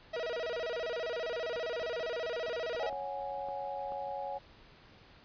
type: tone with vibrato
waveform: 45% pulse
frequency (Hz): 554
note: C#5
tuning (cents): -1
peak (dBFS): -34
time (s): 0.13-2.9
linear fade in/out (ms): 10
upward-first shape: square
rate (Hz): 15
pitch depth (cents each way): 260
type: clicks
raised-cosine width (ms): 1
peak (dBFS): -34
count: 8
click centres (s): 1.56 / 1.817 / 2.007 / 2.484 / 2.748 / 2.928 / 3.487 / 3.921
type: chord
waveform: sine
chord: C# suspended fourth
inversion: none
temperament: equal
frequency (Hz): 554.4 / 740 / 830.6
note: C#5 / F#5 / G#5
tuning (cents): 0 / 0 / 0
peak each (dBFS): -40 / -42 / -39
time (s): 2.79-4.39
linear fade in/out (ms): 20
effects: pink hiss -58 dBFS RMS until 5.24 s + resampled to 11025 Hz